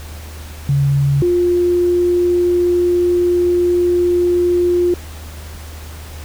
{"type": "tone pair in turn", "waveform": "sine", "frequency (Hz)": [140, 352.8], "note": ["C#3", "F4"], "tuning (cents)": [18, 18], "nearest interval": "octave + major third", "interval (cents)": 1600, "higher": "second", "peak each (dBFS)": -11, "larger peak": "neither", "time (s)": [[0.69, 1.22], [1.22, 4.94]], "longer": "second", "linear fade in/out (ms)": 2, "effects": ["added 77 Hz sine -30 dBFS peak until 6.24 s", "pink hiss -37 dBFS RMS until 6.24 s"]}